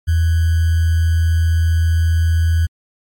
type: tone with sample-and-hold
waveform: sine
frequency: 82.41 Hz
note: E2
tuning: in tune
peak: -11 dBFS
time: 0.07-2.67 s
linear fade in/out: 20 ms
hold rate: 1575 Hz
effects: MP3 64 kbps